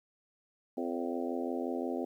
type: harmonic tone with a mistuned harmonic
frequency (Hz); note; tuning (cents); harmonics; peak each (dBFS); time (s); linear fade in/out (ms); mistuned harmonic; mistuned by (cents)
85.7; F2; -32; 3 / 4 / 5 / 6 / 7 / 8 / 9; -36 / -38 / -40 / -42 / -43 / -44 / -45; 0.77-2.05; 5; 7; -39
effects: 11-bit